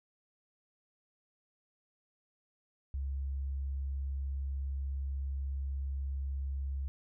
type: tone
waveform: sine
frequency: 68.3 Hz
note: C#2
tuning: 25 cents flat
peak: -33 dBFS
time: 2.94-6.88 s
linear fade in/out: 0 ms
effects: none